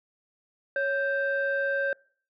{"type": "tone pair together", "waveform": "sine", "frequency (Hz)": [554.4, 1570], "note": ["C#5", "G6"], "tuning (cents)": [0, 2], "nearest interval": "octave + tritone", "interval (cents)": 1802, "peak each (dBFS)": -26, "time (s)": [0.76, 1.93], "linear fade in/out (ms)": 2, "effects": ["noise-tail reverb RT60 0.5 s tail -26 dB re dry", "tanh soft clip ceiling -19 dBFS"]}